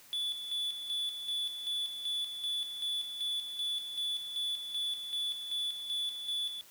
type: tone with tremolo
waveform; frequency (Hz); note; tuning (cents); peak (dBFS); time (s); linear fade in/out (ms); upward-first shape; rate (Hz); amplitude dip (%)
triangle; 3453; A7; -33; -30; 0.13-6.61; 0; square; 2.6; 55
effects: white hiss -57 dBFS RMS until 6.7 s